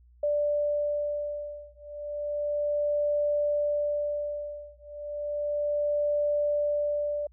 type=beating tone pair; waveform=sine; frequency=587.3 / 587.63 Hz; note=D5 / D5; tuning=0 / +1 cents; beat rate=0.33 Hz; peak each=-29 dBFS; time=0.23-7.27 s; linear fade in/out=5 ms; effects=added 60 Hz sine -54 dBFS peak until 7.32 s